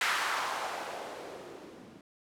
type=noise with low-pass filter sweep; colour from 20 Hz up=violet; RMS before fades=-36 dBFS; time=0.01-2.01 s; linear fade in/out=2 ms; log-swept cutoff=1600 to 230 Hz; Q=1.7; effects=none